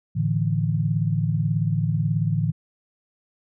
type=chord; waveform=sine; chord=A suspended fourth; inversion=none; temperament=just; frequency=110 / 146.67 / 165 Hz; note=A2 / D3 / E3; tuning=0 / -2 / +2 cents; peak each=-24 dBFS; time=0.15-2.52 s; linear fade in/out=20 ms; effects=none